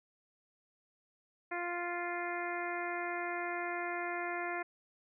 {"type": "harmonic tone", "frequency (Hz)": 349.2, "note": "F4", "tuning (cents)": 0, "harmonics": [1, 2, 3, 4, 5, 6, 7], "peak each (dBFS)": [-41, -40, -44, -44, -43, -43, -49], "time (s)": [1.51, 4.63], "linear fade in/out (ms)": 10, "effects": []}